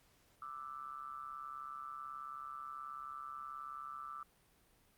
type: ring-modulated tone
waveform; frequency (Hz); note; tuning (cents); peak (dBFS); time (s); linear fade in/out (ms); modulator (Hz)
triangle; 69.3; C#2; 0; -39; 0.42-4.23; 0; 1250
effects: pink hiss -70 dBFS RMS until 4.97 s + Opus 48 kbps